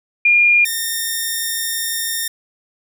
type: tone pair in turn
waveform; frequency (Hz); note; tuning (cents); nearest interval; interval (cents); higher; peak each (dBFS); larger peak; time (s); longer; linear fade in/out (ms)
sine / 5% pulse; 2415 / 1826; D7 / A#6; +48 / -36; perfect fourth; 484; first; -9; neither; 0.25-0.65 / 0.65-2.28; second; 5
effects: none